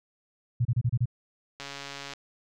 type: tone bursts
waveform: sine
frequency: 120.2 Hz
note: B2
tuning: 46 cents flat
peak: -21 dBFS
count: 6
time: 0.6-1.057 s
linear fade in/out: 10 ms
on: 52 ms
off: 29 ms
type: click train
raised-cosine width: 0.2 ms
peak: -21 dBFS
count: 76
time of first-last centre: 1.6-2.136 s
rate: 140 Hz
effects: none